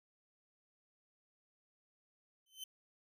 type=tone with exponential growth; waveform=sawtooth; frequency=3068 Hz; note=G7; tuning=38 cents flat; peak=-38 dBFS; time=2.46-2.64 s; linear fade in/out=5 ms; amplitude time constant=39 ms; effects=none